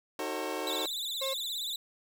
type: chord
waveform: 25% pulse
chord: D# diminished seventh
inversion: none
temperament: just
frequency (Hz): 311.1 / 373.4 / 448 / 537.6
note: D#4 / F#4 / A4 / C5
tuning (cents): 0 / +16 / +31 / +47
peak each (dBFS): -35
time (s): 0.19-0.86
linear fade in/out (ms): 2
type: tone with vibrato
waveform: 40% pulse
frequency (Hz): 3729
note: A#7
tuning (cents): 0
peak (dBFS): -32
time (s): 0.67-1.76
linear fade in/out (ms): 2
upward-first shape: sine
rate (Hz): 17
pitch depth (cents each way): 130
type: tone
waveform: 35% pulse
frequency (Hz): 536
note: C5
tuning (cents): +42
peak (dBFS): -31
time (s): 1.21-1.34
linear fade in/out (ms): 10
effects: none